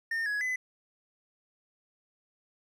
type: tone with pitch steps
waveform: triangle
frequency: 1821 / 1676 / 2014 Hz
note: A#6 / G#6 / B6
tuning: -41 / +15 / +33 cents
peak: -27 dBFS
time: 0.11-0.56 s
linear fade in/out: 5 ms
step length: 150 ms
effects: none